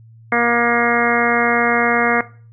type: harmonic tone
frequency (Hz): 237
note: A#3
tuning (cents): +29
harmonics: 1 / 2 / 3 / 4 / 5 / 6 / 7 / 8 / 9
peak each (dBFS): -22 / -21 / -21 / -26 / -22 / -23 / -22 / -24 / -20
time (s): 0.32-2.21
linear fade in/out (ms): 2
effects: noise-tail reverb RT60 0.4 s tail -17 dB re dry + added 113 Hz sine -41 dBFS peak until 2.52 s